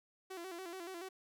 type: tone with vibrato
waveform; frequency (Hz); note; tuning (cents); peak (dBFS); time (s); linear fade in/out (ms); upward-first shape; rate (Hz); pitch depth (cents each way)
sawtooth; 358.8; F4; +47; -40; 0.3-1.09; 10; square; 7; 91
effects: none